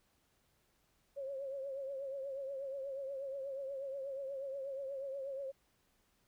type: tone with vibrato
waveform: sine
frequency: 545 Hz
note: C#5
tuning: 29 cents flat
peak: -39 dBFS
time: 1.16-5.52 s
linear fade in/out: 20 ms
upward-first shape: triangle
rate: 8.3 Hz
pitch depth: 72 cents each way
effects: pink hiss -75 dBFS RMS until 6.27 s